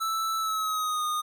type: tone with pitch glide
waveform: square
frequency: 1318.5 to 1230.2 Hz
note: E6 to D#6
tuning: 0 to -20 cents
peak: -27 dBFS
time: 0-1.22 s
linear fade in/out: 20 ms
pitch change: -120 cents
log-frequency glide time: 0.38-1.04 s
effects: none